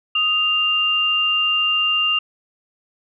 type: tone pair together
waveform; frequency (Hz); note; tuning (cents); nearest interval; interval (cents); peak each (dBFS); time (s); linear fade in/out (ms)
sine; 1247.1 / 2794; D#6 / F7; +4 / 0; octave + major second; 1396; -25 / -16; 0.15-2.19; 5
effects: none